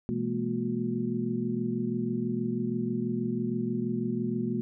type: tone cluster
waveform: sine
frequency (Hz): 125 / 167.6 / 210.2 / 236.4 / 361.8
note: B2 / E3 / G#3 / A#3 / F#4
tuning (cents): +21 / +29 / +21 / +24 / -39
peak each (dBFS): -36 / -39 / -32 / -31 / -35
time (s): 0.09-4.61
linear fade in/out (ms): 0
effects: none